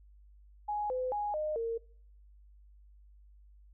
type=tone with pitch steps; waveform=sine; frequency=834 / 509 / 829 / 612 / 458.6 Hz; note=G#5 / C5 / G#5 / D#5 / A#4; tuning=+7 / -48 / -3 / -29 / -28 cents; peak=-31 dBFS; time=0.68-1.78 s; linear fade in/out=10 ms; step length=220 ms; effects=noise-tail reverb RT60 0.6 s tail -24 dB re dry + added 50 Hz sine -55 dBFS peak until 3.73 s